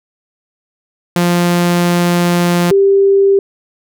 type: tone pair in turn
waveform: sawtooth / sine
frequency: 174.6 / 394 Hz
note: F3 / G4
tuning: 0 / +9 cents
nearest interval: octave + major second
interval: 1409 cents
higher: second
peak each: -6 dBFS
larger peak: neither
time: 1.16-2.71 / 2.71-3.39 s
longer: first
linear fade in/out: 2 ms
effects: none